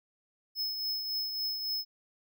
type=tone with tremolo; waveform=square; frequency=5190 Hz; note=E8; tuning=28 cents flat; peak=-30 dBFS; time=0.55-1.85 s; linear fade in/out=50 ms; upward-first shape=triangle; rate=3.6 Hz; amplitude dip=50%; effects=none